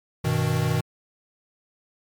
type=chord; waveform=square; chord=G augmented; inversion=none; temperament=equal with one note detuned; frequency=98 / 123.47 / 157.01 Hz; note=G2 / B2 / D#3; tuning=0 / 0 / +16 cents; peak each=-29 / -25 / -25 dBFS; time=0.24-0.81 s; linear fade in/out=10 ms; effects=MP3 96 kbps